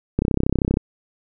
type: click train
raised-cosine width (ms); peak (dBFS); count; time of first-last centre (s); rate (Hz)
3; -5; 20; 0.19-0.771; 32.7
effects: none